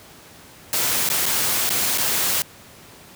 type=noise with dropouts; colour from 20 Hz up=white; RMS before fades=-21 dBFS; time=0.73-2.42 s; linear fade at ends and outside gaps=1 ms; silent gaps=1.09-1.1 / 1.257-1.263 / 1.693-1.703 / 1.976-1.982 s; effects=pink hiss -45 dBFS RMS until 3.15 s + high-pass 80 Hz 12 dB/octave